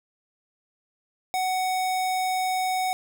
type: tone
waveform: square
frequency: 745 Hz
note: F#5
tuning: 12 cents sharp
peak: -24 dBFS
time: 1.34-2.93 s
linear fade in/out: 0 ms
effects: none